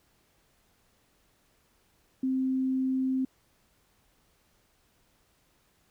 sine tone, 261.6 Hz, C4, in tune, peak -25 dBFS, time 2.23-3.25 s, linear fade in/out 5 ms, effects pink hiss -68 dBFS RMS until 5.9 s

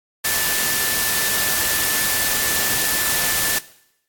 sine tone in noise, 1759 Hz, A6, 1 cent flat, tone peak -26 dBFS, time 0.24-3.59 s, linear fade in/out 10 ms, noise white, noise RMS -20 dBFS, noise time 0.24-3.59 s, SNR -9 dB, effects noise-tail reverb RT60 0.8 s tail -19 dB re dry + AAC 64 kbps

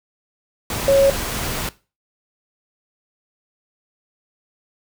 sine tone in noise, 550 Hz, C#5, 14 cents flat, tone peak -10 dBFS, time 0.88-1.1 s, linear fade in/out 2 ms, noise pink, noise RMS -25 dBFS, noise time 0.7-1.69 s, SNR +12 dB, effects noise-tail reverb RT60 0.3 s tail -18 dB re dry

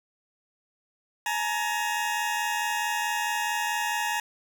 20% pulse tone pair together, 847.7 / 932.3 Hz, G#5 / A#5, +35 / 0 cents, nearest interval major second, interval 165 cents, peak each -24 / -24 dBFS, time 1.26-4.2 s, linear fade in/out 2 ms, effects none

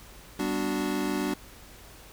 square chord, G major seventh, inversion none, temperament equal, 196 / 246.9 / 293.7 / 370 Hz, G3 / B3 / D4 / F#4, 0 / 0 / 0 / 0 cents, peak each -34 / -35 / -31 / -34 dBFS, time 0.39-1.34 s, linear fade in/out 5 ms, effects added 50 Hz sine -52 dBFS peak until 2.12 s + pink hiss -50 dBFS RMS until 2.12 s

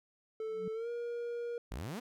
triangle tone with pitch glide, 440 to 474.3 Hz, A4 to A#4, 0 to +30 cents, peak -34 dBFS, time 0.4-1.58 s, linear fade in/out 2 ms, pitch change +130 cents, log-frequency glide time 0.73-0.89 s
sine tone with exponential growth, 185 Hz, F#3, in tune, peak -37 dBFS, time 0.45-0.68 s, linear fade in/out 2 ms, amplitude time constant 49 ms
sawtooth exponential sweep, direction up, 46.25 to 261.6 Hz, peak -35 dBFS, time 1.71-2 s, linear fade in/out 10 ms
effects none

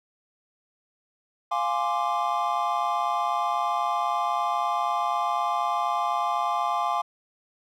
triangle chord, D half-diminished seventh, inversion first, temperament equal, 698.5 / 830.6 / 1046.5 / 1174.7 Hz, F5 / Ab5 / C6 / D6, 0 / 0 / 0 / 0 cents, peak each -27 dBFS, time 1.51-7.02 s, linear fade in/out 10 ms, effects none

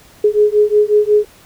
sine beating tone pair, 416.8 / 422.3 Hz, G#4 / G#4, +6 / +29 cents, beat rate 5.5 Hz, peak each -12 dBFS, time 0.24-1.25 s, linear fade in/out 5 ms, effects pink hiss -45 dBFS RMS until 1.45 s

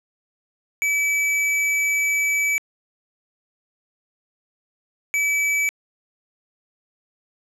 square tone bursts at uneven times, 2298 Hz, D7, 38 cents flat, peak -19 dBFS, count 2, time 0.82-2.58 / 5.14-5.69 s, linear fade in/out 0 ms, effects low-pass 11000 Hz 12 dB/octave

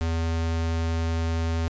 square tone, 82.3 Hz, E2, 2 cents flat, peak -24 dBFS, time 0.01-1.68 s, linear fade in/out 0 ms, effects resampled to 16000 Hz

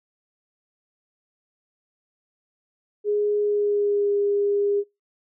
sine tone with pitch glide, 415.3 to 406 Hz, G#4 to G#4, 0 to -39 cents, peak -19 dBFS, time 3.04-4.84 s, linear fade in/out 50 ms, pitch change -39 cents, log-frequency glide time 3.4-4.13 s, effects noise-tail reverb RT60 0.2 s tail -24 dB re dry

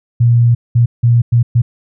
sine tone bursts at uneven times, 118.7 Hz, A#2, 32 cents sharp, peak -6 dBFS, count 5, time 0.2-0.55 / 0.75-0.86 / 1.03-1.22 / 1.32-1.43 / 1.55-1.62 s, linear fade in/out 10 ms, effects none

